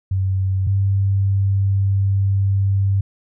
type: tone pair in turn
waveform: sine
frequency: 95.3 / 98.09 Hz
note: G2 / G2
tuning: -48 / +2 cents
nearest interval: unison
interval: 50 cents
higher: second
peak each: -16 / -14 dBFS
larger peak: second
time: 0.11-0.67 / 0.67-3.01 s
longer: second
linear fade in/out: 5 ms
effects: none